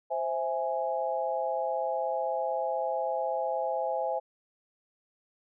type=chord; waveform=sine; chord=C augmented; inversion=none; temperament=equal; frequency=523.3 / 659.3 / 830.6 Hz; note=C5 / E5 / G#5; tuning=0 / 0 / 0 cents; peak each=-32 dBFS; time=0.1-4.2 s; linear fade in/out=20 ms; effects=none